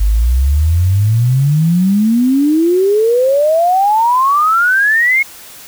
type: exponential sweep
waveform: sine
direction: up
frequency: 49 to 2195 Hz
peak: -8 dBFS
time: 0-5.23 s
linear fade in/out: 10 ms
effects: white hiss -35 dBFS RMS until 5.67 s